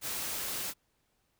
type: noise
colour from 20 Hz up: white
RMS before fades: -36 dBFS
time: 0.01-0.74 s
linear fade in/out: 50 ms
effects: pink hiss -75 dBFS RMS until 1.39 s